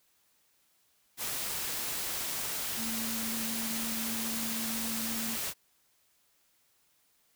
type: tone in noise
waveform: sine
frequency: 226 Hz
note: A3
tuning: 47 cents sharp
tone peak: -37 dBFS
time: 2.76-5.38 s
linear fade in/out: 50 ms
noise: white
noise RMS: -35 dBFS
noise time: 1.17-5.54 s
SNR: -5 dB
effects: white hiss -70 dBFS RMS until 7.35 s